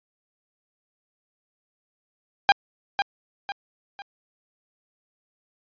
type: tone with echo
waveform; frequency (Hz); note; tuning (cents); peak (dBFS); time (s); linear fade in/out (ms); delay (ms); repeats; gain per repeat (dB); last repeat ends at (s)
sawtooth; 802; G5; +39; -8; 2.49-2.52; 0; 500; 3; -8; 4.02
effects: resampled to 11025 Hz